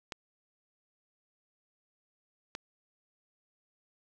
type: clicks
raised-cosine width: 0.2 ms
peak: -20 dBFS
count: 2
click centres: 0.122 / 2.551 s
effects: none